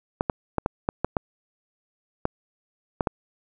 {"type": "clicks", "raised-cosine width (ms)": 1, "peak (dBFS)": -8, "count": 10, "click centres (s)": [0.209, 0.298, 0.583, 0.661, 0.889, 1.046, 1.168, 2.254, 3.008, 3.072], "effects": []}